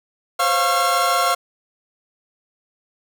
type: tone cluster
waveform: 45% pulse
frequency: 514 / 540 / 702 / 1092 / 1362 Hz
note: C5 / C#5 / F5 / C#6 / F6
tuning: -31 / -45 / +9 / -26 / -44 cents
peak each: -29 / -28 / -21 / -21 / -21 dBFS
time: 0.39-1.35 s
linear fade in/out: 10 ms
effects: none